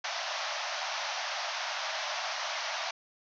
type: band-pass noise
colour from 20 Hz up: pink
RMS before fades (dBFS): -35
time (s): 0.04-2.91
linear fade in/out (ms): 5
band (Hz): 590 to 6200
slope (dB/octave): 96
effects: none